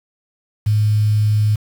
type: tone with quantisation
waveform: sine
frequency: 106.2 Hz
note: G#2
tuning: 39 cents sharp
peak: -12 dBFS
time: 0.66-1.56 s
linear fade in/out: 10 ms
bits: 6
effects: none